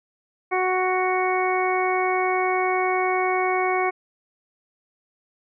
harmonic tone, 370 Hz, F#4, in tune, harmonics 1 / 2 / 3 / 4 / 5 / 6, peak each -24 / -24 / -27 / -35 / -34 / -27 dBFS, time 0.51-3.91 s, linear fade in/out 20 ms, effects none

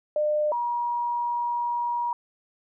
sine tone pair in turn, 602 / 955.6 Hz, D5 / A#5, +43 / +43 cents, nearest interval minor sixth, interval 800 cents, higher second, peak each -21 / -24 dBFS, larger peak first, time 0.16-0.52 / 0.52-2.13 s, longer second, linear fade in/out 2 ms, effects none

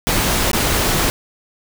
pink noise with dropouts, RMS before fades -17 dBFS, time 0.07-1.1 s, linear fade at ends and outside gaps 0 ms, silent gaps 0.515-0.532 s, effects none

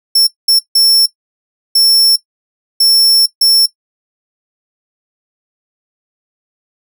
sawtooth tone bursts at uneven times, 5400 Hz, E8, 41 cents sharp, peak -4 dBFS, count 6, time 0.15-0.27 / 0.48-0.59 / 0.75-1.06 / 1.75-2.16 / 2.8-3.26 / 3.41-3.66 s, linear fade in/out 5 ms, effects noise-tail reverb RT60 0.1 s tail -18 dB re dry

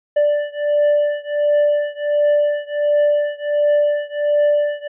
triangle beating tone pair, 587.3 / 588.7 Hz, D5 / D5, 0 / +4 cents, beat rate 1.4 Hz, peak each -15 / -16 dBFS, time 0.16-4.88 s, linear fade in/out 10 ms, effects resampled to 8000 Hz

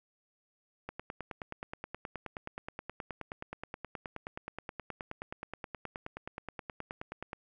click train, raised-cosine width 0.5 ms, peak -24 dBFS, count 62, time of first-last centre 0.89-7.331 s, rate 9.47 Hz, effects none

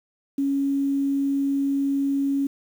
sine tone with quantisation, 277.2 Hz, C#4, in tune, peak -20 dBFS, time 0.38-2.47 s, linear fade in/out 5 ms, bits 8, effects none

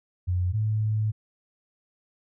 sine tone pair in turn, 90.2 / 107.92 Hz, F#2 / A2, -44 / -33 cents, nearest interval minor third, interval 311 cents, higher second, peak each -22 dBFS, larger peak neither, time 0.27-0.53 / 0.53-1.12 s, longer second, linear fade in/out 20 ms, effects none

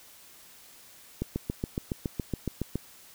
click train, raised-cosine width 3 ms, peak -16 dBFS, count 12, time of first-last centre 1.22-2.756 s, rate 7.16 Hz, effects white hiss -53 dBFS RMS until 3.14 s

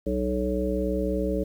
harmonic tone with a mistuned harmonic, 61.74 Hz, B1, in tune, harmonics 1 / 3 / 5 / 7 / 9, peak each -30 / -30 / -30 / -30 / -30 dBFS, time 0.06-1.44 s, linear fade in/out 10 ms, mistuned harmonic 3, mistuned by +56 cents, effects 9-bit

